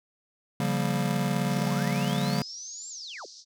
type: chord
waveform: square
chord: G half-diminished seventh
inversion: second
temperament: just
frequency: 141.12 / 176.4 / 196 / 235.2 Hz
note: Db3 / F3 / G3 / Bb3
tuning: +31 / +18 / 0 / +16 cents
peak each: -30 / -32 / -31 / -33 dBFS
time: 0.6-2.42 s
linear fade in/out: 2 ms
type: band-pass noise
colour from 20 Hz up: pink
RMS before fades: -48 dBFS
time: 1.48-3.45 s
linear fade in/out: 50 ms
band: 4500 to 6000 Hz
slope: 48 dB/octave
type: linear two-way sweep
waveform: sine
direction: up then down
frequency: 246.9 to 7480 to 246.9 Hz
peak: -38 dBFS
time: 1.57-3.26 s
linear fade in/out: 10 ms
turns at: 2.89 s
effects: none